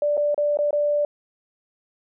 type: tone with dropouts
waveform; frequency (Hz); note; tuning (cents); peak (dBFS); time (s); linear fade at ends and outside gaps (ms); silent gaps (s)
sine; 587.3; D5; 0; -18; 0.02-1.05; 2; 0.17-0.176 / 0.345-0.378 / 0.572-0.588 / 0.708-0.729
effects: none